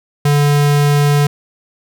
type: tone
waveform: square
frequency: 145.1 Hz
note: D3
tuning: 21 cents flat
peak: -10 dBFS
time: 0.25-1.27 s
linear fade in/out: 5 ms
effects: none